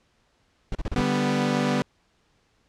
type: noise bursts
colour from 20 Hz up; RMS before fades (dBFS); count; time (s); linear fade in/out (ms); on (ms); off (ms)
brown; -27; 5; 0.72-1.011; 2; 31; 34
type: chord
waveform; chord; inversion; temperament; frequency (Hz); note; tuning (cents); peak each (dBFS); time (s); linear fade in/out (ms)
sawtooth; G major; second; equal; 146.83 / 196 / 246.9; D3 / G3 / B3; 0 / 0 / 0; -24 / -23 / -20; 0.96-1.82; 0
effects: pink hiss -66 dBFS RMS until 2.68 s + low-pass 6000 Hz 12 dB/octave